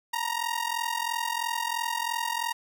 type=ring-modulated tone; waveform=sawtooth; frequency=936 Hz; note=A#5; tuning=7 cents sharp; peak=-21 dBFS; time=0.13-2.53 s; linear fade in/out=5 ms; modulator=21.5 Hz; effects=none